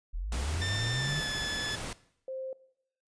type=linear sweep; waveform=sine; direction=up; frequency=36.42 to 153.1 Hz; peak=-31 dBFS; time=0.13-1.21 s; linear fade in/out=20 ms
type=noise; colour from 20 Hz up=pink; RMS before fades=-38 dBFS; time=0.32-1.93 s; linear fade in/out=2 ms
type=tone with pitch glide; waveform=20% pulse; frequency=1791 to 1726 Hz; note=A6 to A6; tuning=+30 to -34 cents; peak=-27 dBFS; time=0.61-1.76 s; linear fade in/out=10 ms; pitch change=-64 cents; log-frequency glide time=0.94-1.27 s
type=tone; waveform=sine; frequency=525 Hz; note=C5; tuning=6 cents sharp; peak=-35 dBFS; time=2.28-2.53 s; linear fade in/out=2 ms
effects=noise-tail reverb RT60 0.7 s tail -19 dB re dry + resampled to 22050 Hz